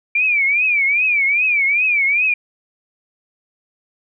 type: tone with vibrato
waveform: sine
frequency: 2349 Hz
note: D7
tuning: in tune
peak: -13 dBFS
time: 0.15-2.34 s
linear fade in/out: 5 ms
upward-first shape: triangle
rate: 2.5 Hz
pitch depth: 170 cents each way
effects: none